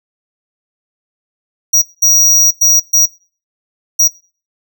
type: tone bursts at uneven times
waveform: square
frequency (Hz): 5760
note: F#8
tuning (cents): -47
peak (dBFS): -6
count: 5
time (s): 1.73-1.82 / 2.02-2.51 / 2.61-2.8 / 2.93-3.06 / 3.99-4.08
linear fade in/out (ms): 10
effects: noise-tail reverb RT60 0.4 s tail -24 dB re dry